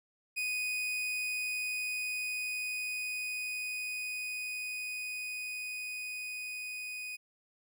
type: tone with level ramp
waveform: 40% pulse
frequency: 2489 Hz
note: D#7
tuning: in tune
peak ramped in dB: -31 to -38 dBFS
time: 0.36-7.17 s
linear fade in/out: 20 ms
effects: none